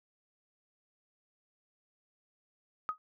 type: tone with exponential decay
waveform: sine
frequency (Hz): 1256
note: D#6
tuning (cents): +16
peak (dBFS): -26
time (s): 2.89-2.98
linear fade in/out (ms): 0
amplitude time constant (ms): 18
effects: none